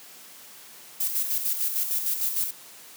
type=noise with tremolo; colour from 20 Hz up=violet; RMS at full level=-25 dBFS; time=1-2.51 s; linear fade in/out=5 ms; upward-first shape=square; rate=6.6 Hz; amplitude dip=50%; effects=white hiss -47 dBFS RMS until 2.96 s + high-pass 150 Hz 12 dB/octave